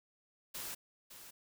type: noise with echo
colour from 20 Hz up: white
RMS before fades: -43 dBFS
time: 0.54-0.75 s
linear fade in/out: 10 ms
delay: 560 ms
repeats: 1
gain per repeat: -10 dB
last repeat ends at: 1.31 s
effects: none